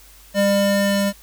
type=tone pair together; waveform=square; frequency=200.1 / 599.6 Hz; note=G3 / D5; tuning=+36 / +36 cents; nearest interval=octave + perfect fifth; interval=1900 cents; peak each=-19 dBFS; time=0.34-1.13 s; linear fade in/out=50 ms; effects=added 50 Hz sine -48 dBFS peak until 1.22 s + white hiss -48 dBFS RMS until 1.22 s